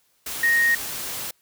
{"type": "tone in noise", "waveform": "sine", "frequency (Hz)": 1864.7, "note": "A#6", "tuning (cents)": 0, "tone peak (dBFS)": -16, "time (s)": [0.43, 0.75], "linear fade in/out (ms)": 5, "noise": "white", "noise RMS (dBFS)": -31, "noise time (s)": [0.26, 1.31], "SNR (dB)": 12, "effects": ["white hiss -65 dBFS RMS until 1.41 s"]}